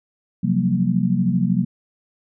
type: tone cluster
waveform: sine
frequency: 131.7 / 176.5 / 189.4 / 232.4 Hz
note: C3 / F3 / F#3 / A#3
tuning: +12 / +19 / +41 / -5 cents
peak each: -24 / -21 / -20 / -23 dBFS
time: 0.43-1.65 s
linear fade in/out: 10 ms
effects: none